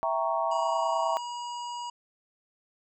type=chord; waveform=sine; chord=E diminished seventh; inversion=none; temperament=equal; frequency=659.3 / 784 / 932.3 / 1108.7 Hz; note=E5 / G5 / Bb5 / Db6; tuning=0 / 0 / 0 / 0 cents; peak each=-29 / -33 / -30 / -32 dBFS; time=0.03-1.17 s; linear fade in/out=0 ms
type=harmonic tone; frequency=962 Hz; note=B5; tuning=46 cents flat; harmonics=1 / 3 / 5 / 7 / 8; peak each=-34 / -44 / -48 / -51 / -52 dBFS; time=0.51-1.9 s; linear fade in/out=5 ms
effects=none